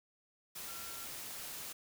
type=tone in noise; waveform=sine; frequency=1368 Hz; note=F6; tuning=36 cents flat; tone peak=-53 dBFS; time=0.67-1.06 s; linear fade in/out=10 ms; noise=white; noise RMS=-45 dBFS; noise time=0.55-1.73 s; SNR=-11 dB; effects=none